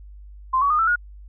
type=tone with pitch steps; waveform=sine; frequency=1042 / 1129.8 / 1224.9 / 1328.1 / 1440 Hz; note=C6 / C#6 / D#6 / E6 / F#6; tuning=-7 / +33 / -27 / +13 / -47 cents; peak=-16 dBFS; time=0.53-0.96 s; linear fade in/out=10 ms; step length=86 ms; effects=added 50 Hz sine -39 dBFS peak until 1.28 s